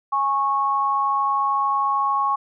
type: tone pair together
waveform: sine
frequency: 828.9 / 1100 Hz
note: G#5 / C#6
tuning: -4 / -14 cents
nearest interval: perfect fourth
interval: 490 cents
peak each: -24 / -19 dBFS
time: 0.12-2.36 s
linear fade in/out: 10 ms
effects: none

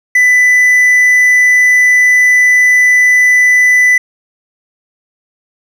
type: tone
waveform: triangle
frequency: 1993 Hz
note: B6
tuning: 15 cents sharp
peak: -3 dBFS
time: 0.15-3.98 s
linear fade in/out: 5 ms
effects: none

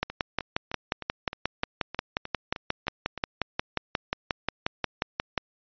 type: two click trains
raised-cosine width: 0.3 ms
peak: -19 / -9 dBFS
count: 11 / 31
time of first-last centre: 0.1-3.177 / 0.03-5.378 s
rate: 3.25 / 5.61 Hz
effects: resampled to 11025 Hz

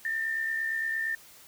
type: tone pair together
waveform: sine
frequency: 1796 / 1864.7 Hz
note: A6 / A#6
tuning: +35 / 0 cents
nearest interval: minor second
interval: 65 cents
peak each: -28 / -38 dBFS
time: 0.05-1.15 s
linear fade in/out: 2 ms
effects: white hiss -53 dBFS RMS until 1.47 s

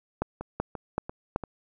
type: two click trains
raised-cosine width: 1 ms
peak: -21 / -12 dBFS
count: 4 / 4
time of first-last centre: 0.41-1.437 / 0.22-1.361 s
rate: 2.92 / 2.63 Hz
effects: none

